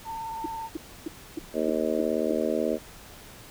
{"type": "tone with vibrato", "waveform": "sine", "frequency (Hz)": 900, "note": "A5", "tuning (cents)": 39, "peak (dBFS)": -32, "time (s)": [0.04, 0.7], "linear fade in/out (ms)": 50, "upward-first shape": "square", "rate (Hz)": 18, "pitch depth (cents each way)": 18}
{"type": "tone bursts", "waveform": "sine", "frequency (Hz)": 319.8, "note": "D#4", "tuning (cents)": 48, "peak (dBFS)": -27, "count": 7, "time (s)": [0.44, 2.32], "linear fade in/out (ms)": 5, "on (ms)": 20, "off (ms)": 290}
{"type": "harmonic tone", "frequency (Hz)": 78.3, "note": "D#2", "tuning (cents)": 11, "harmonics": [3, 4, 5, 6, 7, 8], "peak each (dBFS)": [-31, -31, -31, -31, -31, -31], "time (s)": [1.53, 2.79], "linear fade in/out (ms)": 50}
{"effects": ["pink hiss -47 dBFS RMS until 3.5 s"]}